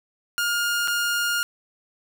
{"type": "tone with dropouts", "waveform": "sawtooth", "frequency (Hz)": 1416, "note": "F6", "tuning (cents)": 23, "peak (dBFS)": -18, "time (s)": [0.38, 1.43], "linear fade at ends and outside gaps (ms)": 0, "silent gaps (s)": [0.875, 0.881], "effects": []}